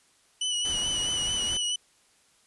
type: tone with vibrato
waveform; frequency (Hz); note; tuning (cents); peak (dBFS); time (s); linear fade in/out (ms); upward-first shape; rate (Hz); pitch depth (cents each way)
sawtooth; 2960; F#7; 0; -23; 0.41-1.76; 5; sine; 4.6; 33
type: noise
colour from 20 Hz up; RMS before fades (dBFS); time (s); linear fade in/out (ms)
pink; -39; 0.65-1.57; 0
effects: white hiss -63 dBFS RMS until 2.46 s + resampled to 24000 Hz